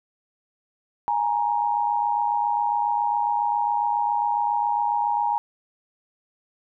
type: tone pair together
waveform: sine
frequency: 830.6 / 937.9 Hz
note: G#5 / A#5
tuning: 0 / +10 cents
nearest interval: major second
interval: 210 cents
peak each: -23 dBFS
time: 1.08-5.38 s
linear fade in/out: 0 ms
effects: none